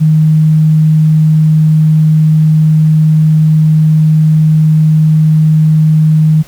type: tone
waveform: sine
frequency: 155.9 Hz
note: D#3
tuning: 4 cents sharp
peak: -4 dBFS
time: 0-6.43 s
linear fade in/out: 20 ms
effects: pink hiss -38 dBFS RMS until 6.47 s